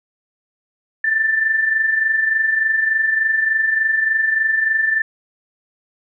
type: tone pair together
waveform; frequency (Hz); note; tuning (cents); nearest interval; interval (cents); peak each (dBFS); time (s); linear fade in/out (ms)
sine; 1751 / 1774.4; A6 / A6; -9 / +14; unison; 23; -23 / -15; 1.04-5.02; 5
effects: none